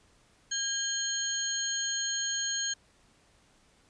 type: tone cluster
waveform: sine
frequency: 1630 / 3156 / 4221 / 6580 Hz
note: G#6 / G7 / C8 / G#8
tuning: -33 / +11 / +14 / -17 cents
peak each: -36 / -36 / -37 / -32 dBFS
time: 0.51-2.74 s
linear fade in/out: 10 ms
effects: pink hiss -64 dBFS RMS until 3.89 s + resampled to 22050 Hz